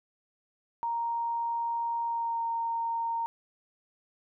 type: tone with pitch glide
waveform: sine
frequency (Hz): 932.3 to 922.7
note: A#5 to A#5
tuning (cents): 0 to -18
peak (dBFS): -28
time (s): 0.83-3.26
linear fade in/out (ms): 0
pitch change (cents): -18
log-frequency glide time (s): 2.05-2.43
effects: none